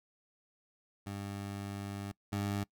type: tone pair in turn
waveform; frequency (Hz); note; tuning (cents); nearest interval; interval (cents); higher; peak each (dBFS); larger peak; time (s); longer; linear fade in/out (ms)
20% pulse; 100 / 100.99; G2 / G#2; +35 / -48; unison; 17; second; -34 / -28; second; 1.06-2.12 / 2.32-2.64; first; 10
effects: noise-tail reverb RT60 0.1 s tail -23 dB re dry